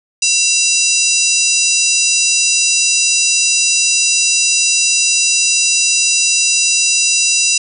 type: harmonic tone with a mistuned harmonic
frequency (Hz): 987.8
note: B5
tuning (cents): 0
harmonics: 3 / 4 / 5 / 6 / 7 / 8 / 9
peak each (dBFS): -17 / -21 / -18 / -16 / -18 / -22 / -21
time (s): 0.22-7.58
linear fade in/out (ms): 5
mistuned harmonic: 3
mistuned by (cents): -140
effects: none